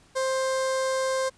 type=tone with notch filter; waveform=sawtooth; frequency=526 Hz; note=C5; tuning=9 cents sharp; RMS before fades=-26 dBFS; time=0.15-1.3 s; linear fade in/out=20 ms; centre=2700 Hz; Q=1.4; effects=pink hiss -58 dBFS RMS until 1.37 s + resampled to 22050 Hz